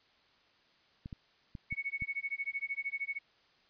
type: clicks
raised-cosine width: 5 ms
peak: -30 dBFS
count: 5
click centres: 1.059 / 1.128 / 1.552 / 1.726 / 2.022 s
type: tone with tremolo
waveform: sine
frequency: 2217 Hz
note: C#7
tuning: in tune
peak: -31 dBFS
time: 1.7-3.19 s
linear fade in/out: 20 ms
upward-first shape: sine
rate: 13 Hz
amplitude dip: 100%
effects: white hiss -67 dBFS RMS until 3.69 s + resampled to 11025 Hz